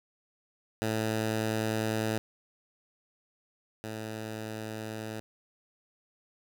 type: tone pair in turn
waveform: 10% pulse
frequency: 110 / 109.42 Hz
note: A2 / A2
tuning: 0 / -9 cents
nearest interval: unison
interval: 9 cents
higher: first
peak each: -20 / -28 dBFS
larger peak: first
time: 0.82-2.18 / 3.84-5.2 s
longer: neither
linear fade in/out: 0 ms
effects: none